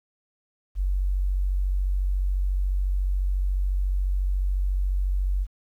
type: tone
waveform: sine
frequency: 47.05 Hz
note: F#1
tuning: 30 cents sharp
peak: -21 dBFS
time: 0.75-5.47 s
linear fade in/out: 50 ms
effects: 10-bit